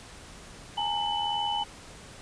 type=tone cluster; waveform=sine; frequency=829 / 911 / 2998 Hz; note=G#5 / A#5 / F#7; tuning=-3 / -40 / +22 cents; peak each=-30 / -32 / -31 dBFS; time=0.77-1.64 s; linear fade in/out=10 ms; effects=pink hiss -47 dBFS RMS until 2.21 s + resampled to 22050 Hz